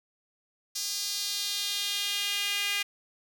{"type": "tone with high-pass filter sweep", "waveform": "sawtooth", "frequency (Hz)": 405.4, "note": "G#4", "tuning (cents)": -42, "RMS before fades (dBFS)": -31, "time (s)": [0.75, 2.83], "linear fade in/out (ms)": 10, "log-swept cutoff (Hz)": [5200, 2400], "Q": 2.4, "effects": []}